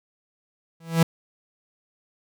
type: tone with exponential growth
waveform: 45% pulse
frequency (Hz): 164.81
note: E3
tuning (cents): 0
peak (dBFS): -12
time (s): 0.8-1.03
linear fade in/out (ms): 5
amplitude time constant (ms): 49
effects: none

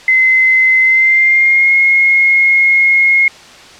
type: tone with pitch glide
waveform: sine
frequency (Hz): 2054 to 2155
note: C7 to C#7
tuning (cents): -33 to -49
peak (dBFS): -6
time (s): 0.08-3.28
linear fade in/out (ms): 2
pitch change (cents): +84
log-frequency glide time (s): 0.82-1.73
effects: white hiss -36 dBFS RMS until 3.79 s + low-pass 5000 Hz 12 dB/octave

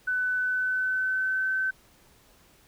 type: tone with pitch glide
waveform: sine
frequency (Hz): 1500 to 1533.3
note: F#6 to G6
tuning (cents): +23 to -39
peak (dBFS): -24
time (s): 0.07-1.71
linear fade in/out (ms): 10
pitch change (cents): +38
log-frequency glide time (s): 0.33-1.5
effects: pink hiss -59 dBFS RMS until 2.67 s

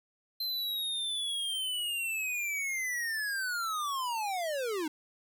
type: linear sweep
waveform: square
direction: down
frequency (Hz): 4121 to 293.7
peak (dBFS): -32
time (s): 0.4-4.88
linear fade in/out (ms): 5
effects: 12-bit

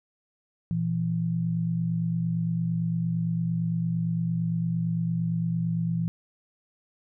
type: tone pair together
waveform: sine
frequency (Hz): 119.1 / 167.9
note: A#2 / E3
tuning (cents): +38 / +32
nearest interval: tritone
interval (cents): 594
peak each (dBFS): -30 / -25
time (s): 0.71-6.08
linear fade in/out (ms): 0
effects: none

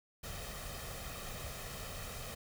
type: noise with comb filter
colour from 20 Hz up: pink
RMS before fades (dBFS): -44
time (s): 0.23-2.35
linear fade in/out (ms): 10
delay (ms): 1.6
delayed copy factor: +0.6
effects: none

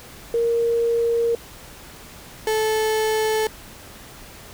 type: tone pair in turn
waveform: sine / 35% pulse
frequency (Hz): 466.2 / 435.8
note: A#4 / A4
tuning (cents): 0 / -17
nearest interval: minor second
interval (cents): 117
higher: first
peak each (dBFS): -17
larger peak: neither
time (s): 0.34-1.35 / 2.47-3.47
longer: first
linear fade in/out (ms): 2
effects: pink hiss -42 dBFS RMS until 4.53 s

